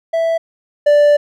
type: tone pair in turn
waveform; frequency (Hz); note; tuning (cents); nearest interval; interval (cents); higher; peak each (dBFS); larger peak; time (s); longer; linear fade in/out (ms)
triangle; 659.3 / 586.2; E5 / D5; 0 / -3; major second; 203; first; -11 / -5; second; 0.13-0.38 / 0.86-1.17; second; 10
effects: none